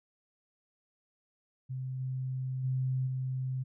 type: tone with level steps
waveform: sine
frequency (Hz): 130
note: C3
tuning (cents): -11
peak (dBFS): -34 / -32 / -28 / -31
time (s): 1.69-3.64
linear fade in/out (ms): 20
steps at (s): 1.99 / 2.63 / 3.06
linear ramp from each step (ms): 20
effects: none